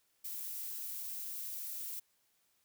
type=noise; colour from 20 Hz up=violet; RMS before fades=-42 dBFS; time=0.24-2 s; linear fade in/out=10 ms; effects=white hiss -75 dBFS RMS until 2.64 s